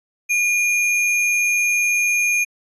sine tone with sample-and-hold, 2426 Hz, D#7, 44 cents flat, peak -15 dBFS, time 0.29-2.45 s, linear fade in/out 20 ms, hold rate 8820 Hz, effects resampled to 24000 Hz

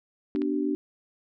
sine chord, G major, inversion first, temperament equal with one note detuned, 246.9 / 293.7 / 382.4 Hz, B3 / D4 / G4, 0 / 0 / -43 cents, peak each -31 / -26 / -31 dBFS, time 0.35-0.75 s, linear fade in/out 0 ms
clicks, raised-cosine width 0.3 ms, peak -26 dBFS, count 2, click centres 0.36 / 0.419 s
effects none

